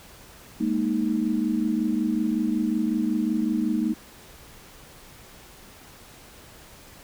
sine chord, Ab suspended second, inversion none, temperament equal, 207.7 / 233.1 / 311.1 Hz, Ab3 / Bb3 / Eb4, 0 / 0 / 0 cents, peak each -27 / -25 / -26 dBFS, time 0.6-3.94 s, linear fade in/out 10 ms, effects pink hiss -48 dBFS RMS until 7.03 s

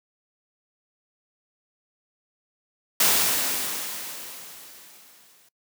white noise with exponential decay, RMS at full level -18 dBFS, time 3-5.49 s, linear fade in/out 5 ms, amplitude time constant 540 ms, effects noise-tail reverb RT60 0.1 s tail -22 dB re dry + high-pass 150 Hz 12 dB/octave

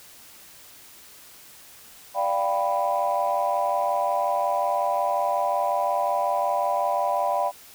sine chord, G dominant seventh, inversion second, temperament equal, 587.3 / 698.5 / 784 / 987.8 Hz, D5 / F5 / G5 / B5, 0 / 0 / 0 / 0 cents, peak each -26 dBFS, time 2.14-7.52 s, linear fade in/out 50 ms, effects tanh soft clip ceiling -13 dBFS + white hiss -48 dBFS RMS until 7.74 s

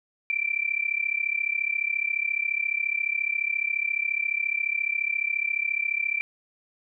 sine tone with amplitude modulation, 2349 Hz, D7, in tune, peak -20 dBFS, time 0.3-6.21 s, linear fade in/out 0 ms, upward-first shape sine, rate 34.4 Hz, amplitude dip 90%, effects none

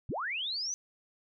sine linear sweep, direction up, 58.27 to 6150 Hz, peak -32 dBFS, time 0.09-0.74 s, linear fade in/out 0 ms, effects none

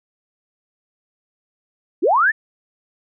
sine linear sweep, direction up, 264.7 to 1848 Hz, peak -12 dBFS, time 2.02-2.32 s, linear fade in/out 20 ms, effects none

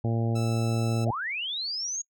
harmonic tone, 114.9 Hz, A#2, 25 cents flat, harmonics 1 / 2 / 3 / 4 / 5 / 6 / 7, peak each -25 / -31 / -35 / -37 / -39 / -41 / -42 dBFS, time 0.04-1.11 s, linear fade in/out 5 ms
10% pulse tone, 1318.5 Hz, E6, in tune, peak -31 dBFS, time 0.35-1.05 s, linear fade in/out 10 ms
sine linear sweep, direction up, 533 to 6720 Hz, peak -29 dBFS, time 1.06-2.02 s, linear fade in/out 10 ms
effects noise-tail reverb RT60 0.1 s tail -23 dB re dry

